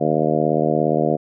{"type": "harmonic tone", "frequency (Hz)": 77.2, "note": "D#2", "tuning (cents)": -13, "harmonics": [2, 3, 4, 5, 6, 7, 8, 9], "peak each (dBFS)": [-24, -24, -24, -24, -24, -24, -24, -24], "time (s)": [0, 1.17], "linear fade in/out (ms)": 20, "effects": []}